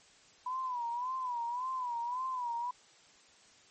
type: tone with vibrato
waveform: sine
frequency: 987.8 Hz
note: B5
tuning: in tune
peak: -33 dBFS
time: 0.46-2.71 s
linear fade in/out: 5 ms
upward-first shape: sine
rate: 1.8 Hz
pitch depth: 98 cents each way
effects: white hiss -61 dBFS RMS until 3.7 s + MP3 32 kbps